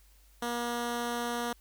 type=tone; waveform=10% pulse; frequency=238.5 Hz; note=A#3; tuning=40 cents sharp; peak=-23 dBFS; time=0.42-1.53 s; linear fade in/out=5 ms; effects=added 50 Hz sine -58 dBFS peak until 1.6 s + white hiss -65 dBFS RMS until 1.6 s